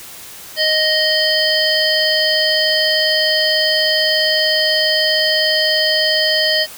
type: harmonic tone with a mistuned harmonic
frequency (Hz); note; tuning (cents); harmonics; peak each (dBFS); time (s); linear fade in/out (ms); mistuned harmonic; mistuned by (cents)
622.3; D#5; 0; 1 / 3 / 5 / 7 / 8; -19 / -19 / -19 / -19 / -19; 0.56-6.67; 50; 7; +30
effects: white hiss -35 dBFS RMS until 6.77 s